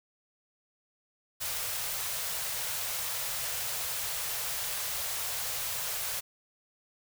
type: band-stop noise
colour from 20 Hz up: white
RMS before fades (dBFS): -34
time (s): 1.4-6.21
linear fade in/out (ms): 20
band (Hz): 160 to 450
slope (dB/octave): 48
effects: none